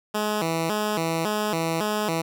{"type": "tone with vibrato", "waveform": "10% pulse", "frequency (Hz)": 186.2, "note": "F#3", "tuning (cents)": 11, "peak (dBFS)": -15, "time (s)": [0.14, 2.22], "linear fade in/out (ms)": 10, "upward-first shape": "square", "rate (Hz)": 1.8, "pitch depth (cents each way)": 220, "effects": []}